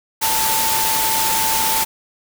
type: tone in noise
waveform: sine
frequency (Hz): 888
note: A5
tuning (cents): +16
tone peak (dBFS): -21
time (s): 0.21-1.85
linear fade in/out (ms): 20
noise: white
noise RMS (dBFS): -19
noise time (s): 0.21-1.85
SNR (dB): -5
effects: none